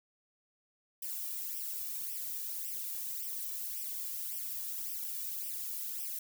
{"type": "noise with flanger", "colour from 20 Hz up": "violet", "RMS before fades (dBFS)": -39, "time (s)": [1.02, 6.19], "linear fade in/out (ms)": 5, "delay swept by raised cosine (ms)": [0.36, 1.76], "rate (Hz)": 1.8, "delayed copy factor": 0.8, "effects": []}